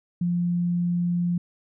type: tone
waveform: sine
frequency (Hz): 174.61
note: F3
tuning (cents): 0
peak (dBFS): -21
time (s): 0.21-1.38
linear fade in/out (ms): 5
effects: none